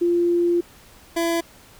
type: tone pair in turn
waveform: sine / 25% pulse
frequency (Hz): 346.3 / 335.7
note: F4 / E4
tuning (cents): -15 / +32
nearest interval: minor second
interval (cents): 53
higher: first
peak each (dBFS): -16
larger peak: neither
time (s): 0.01-0.61 / 1.16-1.41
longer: first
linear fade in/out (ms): 10
effects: pink hiss -49 dBFS RMS until 1.79 s